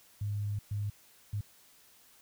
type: tone bursts at uneven times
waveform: sine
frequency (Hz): 103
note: G#2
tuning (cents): -14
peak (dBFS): -31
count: 3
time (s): 0.21-0.59 / 0.71-0.9 / 1.33-1.41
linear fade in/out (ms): 5
effects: white hiss -61 dBFS RMS until 2.21 s